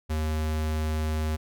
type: tone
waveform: square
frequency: 77.78 Hz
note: D#2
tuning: in tune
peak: -26 dBFS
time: 0.09-1.37 s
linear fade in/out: 20 ms
effects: none